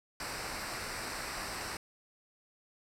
pink noise with comb filter, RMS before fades -39 dBFS, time 0.2-1.77 s, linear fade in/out 2 ms, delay 0.3 ms, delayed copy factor -0.65, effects low-pass 10000 Hz 12 dB/octave

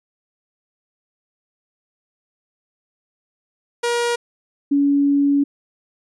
sawtooth / sine tone pair in turn, 475.8 / 282.9 Hz, A#4 / C#4, +35 / +35 cents, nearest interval major sixth, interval 900 cents, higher first, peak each -14 / -13 dBFS, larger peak second, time 3.83-4.16 / 4.71-5.44 s, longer second, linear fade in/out 10 ms, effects resampled to 24000 Hz

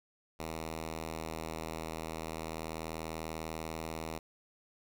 5% pulse tone, 80.3 Hz, E2, 45 cents flat, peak -27 dBFS, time 0.39-4.19 s, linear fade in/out 10 ms, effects none

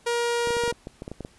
sawtooth tone, 473.8 Hz, A#4, 28 cents sharp, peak -19 dBFS, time 0.06-0.72 s, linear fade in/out 10 ms
clicks, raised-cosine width 2 ms, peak -21 dBFS, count 12, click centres 0.473 / 0.506 / 0.568 / 0.637 / 0.678 / 0.725 / 0.871 / 1.021 / 1.079 / 1.116 / 1.207 / 1.249 s
effects pink hiss -57 dBFS RMS until 1.38 s + resampled to 24000 Hz

